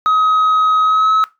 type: tone with pitch glide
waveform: sine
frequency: 1267 to 1288.4 Hz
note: D#6 to E6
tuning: +31 to -40 cents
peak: -7 dBFS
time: 0.06-1.24 s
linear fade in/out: 0 ms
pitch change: +29 cents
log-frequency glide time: 0.83-1.12 s
effects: noise-tail reverb RT60 0.2 s tail -19 dB re dry + tanh soft clip ceiling -9 dBFS